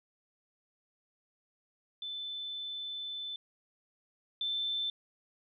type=tone pair in turn; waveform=sine; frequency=3520 / 3540 Hz; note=A7 / A7; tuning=0 / +10 cents; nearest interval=unison; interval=10 cents; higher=second; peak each=-37 / -31 dBFS; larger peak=second; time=2.02-3.36 / 4.41-4.9 s; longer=first; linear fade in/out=2 ms; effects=none